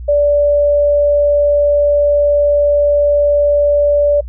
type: tone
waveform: sine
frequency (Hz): 581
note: D5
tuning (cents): -19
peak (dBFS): -8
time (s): 0.08-4.21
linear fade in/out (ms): 10
effects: noise-tail reverb RT60 0.1 s tail -25 dB re dry + added 60 Hz sine -24 dBFS peak until 4.28 s